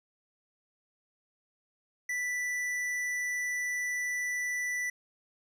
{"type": "tone with tanh clipping", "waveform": "triangle", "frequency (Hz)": 1975.5, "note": "B6", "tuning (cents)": 0, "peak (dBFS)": -32, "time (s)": [2.09, 4.9], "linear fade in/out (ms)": 5, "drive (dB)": 16, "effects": []}